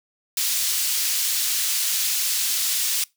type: high-pass noise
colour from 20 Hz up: pink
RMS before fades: -23 dBFS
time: 0.37-3.04 s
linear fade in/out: 2 ms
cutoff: 4100 Hz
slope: 12 dB/octave
effects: noise-tail reverb RT60 0.2 s tail -23 dB re dry